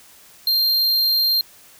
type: tone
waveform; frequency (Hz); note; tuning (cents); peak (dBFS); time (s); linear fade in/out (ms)
square; 4186; C8; 0; -16; 0.47-1.41; 2
effects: white hiss -48 dBFS RMS until 1.79 s